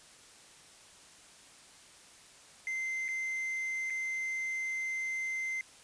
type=tone with dropouts; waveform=triangle; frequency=2077 Hz; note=C7; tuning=13 cents flat; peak=-31 dBFS; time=2.67-5.61 s; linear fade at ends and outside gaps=1 ms; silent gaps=3.082-3.087 / 3.9-3.904 s; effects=white hiss -56 dBFS RMS until 5.83 s + resampled to 22050 Hz